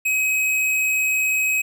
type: tone with tanh clipping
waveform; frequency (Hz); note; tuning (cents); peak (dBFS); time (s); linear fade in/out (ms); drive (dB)
sine; 2539; D#7; +34; -19; 0.05-1.62; 10; 18
effects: none